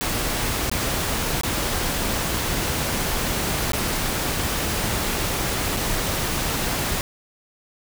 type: noise with dropouts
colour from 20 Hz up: pink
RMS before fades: -24 dBFS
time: 0.01-7.01 s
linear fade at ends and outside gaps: 0 ms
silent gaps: 0.697-0.715 / 1.411-1.434 / 3.719-3.733 / 5.765-5.769 s
effects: none